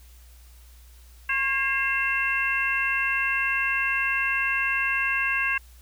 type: harmonic tone with a mistuned harmonic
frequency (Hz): 540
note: C#5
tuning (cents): -45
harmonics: 2 / 3 / 4 / 5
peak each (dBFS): -32 / -26 / -29 / -26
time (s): 1.29-5.58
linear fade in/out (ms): 5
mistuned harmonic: 4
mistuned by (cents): -41
effects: added 60 Hz sine -47 dBFS peak until 5.81 s + white hiss -57 dBFS RMS until 5.81 s